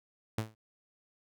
sawtooth tone with exponential decay, 109.8 Hz, A2, 3 cents flat, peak -24 dBFS, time 0.38-0.55 s, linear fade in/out 5 ms, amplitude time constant 36 ms, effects none

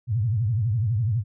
sine tone with vibrato, 111.1 Hz, A2, 17 cents sharp, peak -20 dBFS, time 0.07-1.24 s, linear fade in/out 50 ms, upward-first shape triangle, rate 12 Hz, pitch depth 270 cents each way, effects none

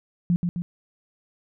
sine tone with echo, 174.61 Hz, F3, in tune, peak -17 dBFS, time 0.3-0.36 s, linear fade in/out 0 ms, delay 130 ms, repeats 2, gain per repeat -4 dB, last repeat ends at 0.62 s, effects none

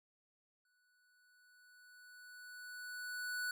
square tone with exponential growth, 1480 Hz, F#6, in tune, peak -37 dBFS, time 0.65-3.51 s, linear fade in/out 2 ms, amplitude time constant 620 ms, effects none

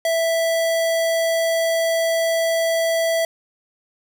square tone, 659.3 Hz, E5, in tune, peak -18 dBFS, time 0.05-3.25 s, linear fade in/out 2 ms, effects none

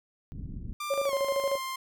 pink low-pass noise, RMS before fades -38 dBFS, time 0.32-0.73 s, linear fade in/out 0 ms, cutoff 240 Hz, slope 24 dB/octave
sawtooth tone with pitch glide, 1188 to 1052.3 Hz, D6 to C6, +20 to +10 cents, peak -29 dBFS, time 0.8-1.76 s, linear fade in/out 5 ms, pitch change -210 cents, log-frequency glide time 1.05-1.13 s
sine tone with tremolo, 554.4 Hz, C#5, in tune, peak -24 dBFS, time 0.9-1.58 s, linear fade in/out 10 ms, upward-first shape square, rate 13 Hz, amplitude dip 65%
effects none

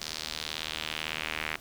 sawtooth tone with band-pass filter sweep, 78 Hz, D#2, 5 cents sharp, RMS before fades -36 dBFS, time 0.01-1.56 s, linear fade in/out 5 ms, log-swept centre 5000 to 2200 Hz, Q 2.1, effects pink hiss -51 dBFS RMS until 1.6 s

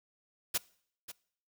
white noise with echo, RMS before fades -30 dBFS, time 0.54-0.58 s, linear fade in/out 10 ms, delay 540 ms, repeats 1, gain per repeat -14 dB, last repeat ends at 1.12 s, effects noise-tail reverb RT60 0.6 s tail -23 dB re dry

